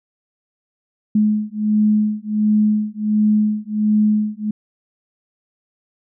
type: beating tone pair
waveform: sine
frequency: 211.6 / 213 Hz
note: G#3 / G#3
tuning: +33 / +44 cents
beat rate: 1.4 Hz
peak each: -17 / -17 dBFS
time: 1.15-4.51 s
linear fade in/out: 5 ms
effects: none